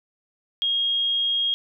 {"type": "tone", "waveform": "sine", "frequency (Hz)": 3260, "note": "G#7", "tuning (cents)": -33, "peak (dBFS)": -20, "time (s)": [0.62, 1.54], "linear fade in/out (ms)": 0, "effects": []}